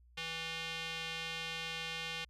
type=tone with band-pass filter; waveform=square; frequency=163.7 Hz; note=E3; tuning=12 cents flat; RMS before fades=-41 dBFS; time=0.17-2.25 s; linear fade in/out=10 ms; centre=3000 Hz; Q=2.1; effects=added 60 Hz sine -60 dBFS peak until 2.29 s